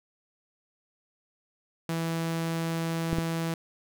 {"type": "tone", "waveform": "sawtooth", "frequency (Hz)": 164.81, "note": "E3", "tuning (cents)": 0, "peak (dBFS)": -24, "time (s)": [1.89, 3.54], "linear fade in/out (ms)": 2}
{"type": "clicks", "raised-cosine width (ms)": 3, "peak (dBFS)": -16, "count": 2, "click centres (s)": [3.13, 3.185]}
{"effects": []}